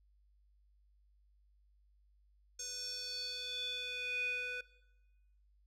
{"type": "tone with band-pass filter sweep", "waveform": "square", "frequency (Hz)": 496.1, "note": "B4", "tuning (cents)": 8, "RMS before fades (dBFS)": -41, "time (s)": [2.59, 4.61], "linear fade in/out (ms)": 5, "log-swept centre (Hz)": [6400, 2000], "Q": 6.2, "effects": ["noise-tail reverb RT60 1.0 s tail -19 dB re dry", "added 50 Hz sine -66 dBFS peak until 5.66 s"]}